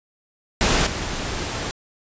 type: noise with level steps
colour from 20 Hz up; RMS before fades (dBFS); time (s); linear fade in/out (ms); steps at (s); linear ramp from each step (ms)
pink; -18 / -27; 0.61-1.71; 0; 0.86; 10
effects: resampled to 16000 Hz